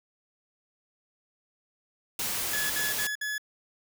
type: noise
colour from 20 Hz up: white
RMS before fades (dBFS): -31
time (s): 2.19-3.07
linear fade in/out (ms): 2
type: tone bursts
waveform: 40% pulse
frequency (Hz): 1700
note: G#6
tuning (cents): +40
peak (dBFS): -29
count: 4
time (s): 2.53-3.381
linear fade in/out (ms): 5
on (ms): 170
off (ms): 57
effects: none